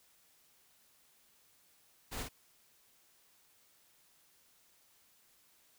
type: noise with echo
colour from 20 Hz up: pink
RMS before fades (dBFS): -42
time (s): 2.11-2.24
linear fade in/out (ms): 20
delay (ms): 50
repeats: 1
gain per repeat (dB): -2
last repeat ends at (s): 2.29
effects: white hiss -68 dBFS RMS until 5.78 s